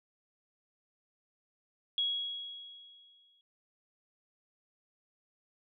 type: tone with exponential decay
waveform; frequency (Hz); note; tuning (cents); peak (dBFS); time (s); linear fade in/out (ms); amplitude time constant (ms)
sine; 3322; G#7; 0; -27; 1.98-3.41; 1; 310
effects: none